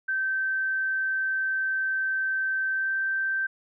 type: tone with pitch glide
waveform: sine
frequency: 1550 to 1560.8 Hz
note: G6 to G6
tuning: -20 to -8 cents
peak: -24 dBFS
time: 0.08-3.47 s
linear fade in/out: 10 ms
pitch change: +12 cents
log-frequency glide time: 2.72-2.91 s
effects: none